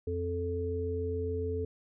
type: harmonic tone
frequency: 87.3 Hz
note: F2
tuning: in tune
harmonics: 1 / 3 / 5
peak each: -34 / -41 / -33 dBFS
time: 0.07-1.65 s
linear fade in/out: 5 ms
effects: none